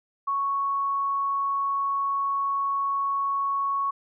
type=tone; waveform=sine; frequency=1108.7 Hz; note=C#6; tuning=in tune; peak=-23 dBFS; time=0.27-3.91 s; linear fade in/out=10 ms; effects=none